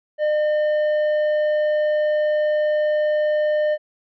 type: tone with tanh clipping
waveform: sine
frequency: 605 Hz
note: D#5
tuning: 49 cents flat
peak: -18 dBFS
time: 0.18-3.78 s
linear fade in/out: 50 ms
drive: 7 dB
effects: none